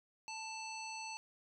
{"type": "harmonic tone with a mistuned harmonic", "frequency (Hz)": 883, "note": "A5", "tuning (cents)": 6, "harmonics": [1, 3, 5, 7, 9], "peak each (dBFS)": [-46, -47, -50, -52, -58], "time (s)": [0.28, 1.17], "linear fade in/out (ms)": 0, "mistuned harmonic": 7, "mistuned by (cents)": -36, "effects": []}